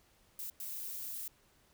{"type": "noise bursts at uneven times", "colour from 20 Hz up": "violet", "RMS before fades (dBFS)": -42, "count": 2, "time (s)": [[0.39, 0.5], [0.6, 1.28]], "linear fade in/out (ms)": 2, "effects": ["pink hiss -68 dBFS RMS until 1.73 s"]}